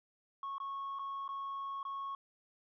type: tone with dropouts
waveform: sine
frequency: 1100 Hz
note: C#6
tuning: 14 cents flat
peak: -36 dBFS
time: 0.43-2.15 s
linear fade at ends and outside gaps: 2 ms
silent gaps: 0.582-0.601 / 0.988-0.993 / 1.279-1.289 / 1.83-1.851 s
effects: tanh soft clip ceiling -36 dBFS

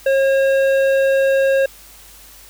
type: tone with hard clipping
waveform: sine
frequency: 541 Hz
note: C#5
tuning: 42 cents flat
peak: -14 dBFS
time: 0.06-1.66 s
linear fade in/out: 5 ms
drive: 10 dB
effects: added 50 Hz sine -48 dBFS peak until 2.49 s + white hiss -43 dBFS RMS until 2.49 s

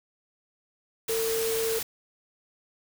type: tone in noise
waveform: sine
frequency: 450.6 Hz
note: A4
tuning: 41 cents sharp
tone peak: -26 dBFS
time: 1.09-1.79 s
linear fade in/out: 5 ms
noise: white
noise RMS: -32 dBFS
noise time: 1.08-1.83 s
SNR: +3 dB
effects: none

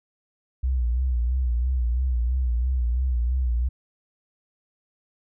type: tone with vibrato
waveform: sine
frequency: 61.74 Hz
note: B1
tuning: in tune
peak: -20 dBFS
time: 0.63-3.69 s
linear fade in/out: 10 ms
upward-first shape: sine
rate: 3 Hz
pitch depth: 91 cents each way
effects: none

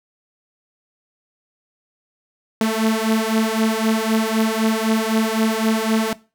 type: beating tone pair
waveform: sawtooth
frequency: 219.3 / 223.2 Hz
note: A3 / A3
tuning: -6 / +25 cents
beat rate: 3.9 Hz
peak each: -16 / -16 dBFS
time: 2.61-6.13 s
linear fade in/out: 2 ms
effects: noise-tail reverb RT60 0.3 s tail -19 dB re dry

